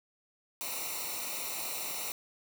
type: noise with comb filter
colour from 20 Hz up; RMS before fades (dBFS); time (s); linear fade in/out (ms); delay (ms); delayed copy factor
white; -37; 0.61-2.12; 0; 0.61; -0.8
effects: none